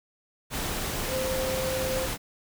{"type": "tone in noise", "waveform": "sine", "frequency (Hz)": 521, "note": "C5", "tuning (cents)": -7, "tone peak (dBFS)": -28, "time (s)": [1.08, 2.09], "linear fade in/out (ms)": 50, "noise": "pink", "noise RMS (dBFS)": -31, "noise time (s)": [0.5, 2.18], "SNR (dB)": 0, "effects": []}